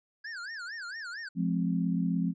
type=tone with vibrato; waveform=square; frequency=1602 Hz; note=G6; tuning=37 cents sharp; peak=-38 dBFS; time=0.24-1.29 s; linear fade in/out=10 ms; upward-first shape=sine; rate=4.4 Hz; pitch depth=250 cents each way
type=chord; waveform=sine; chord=F minor; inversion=none; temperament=equal with one note detuned; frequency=174.61 / 211.3 / 261.6 Hz; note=F3 / Ab3 / C4; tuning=0 / +30 / 0 cents; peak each=-28 / -33 / -32 dBFS; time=1.35-2.34 s; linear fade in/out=50 ms
effects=resampled to 16000 Hz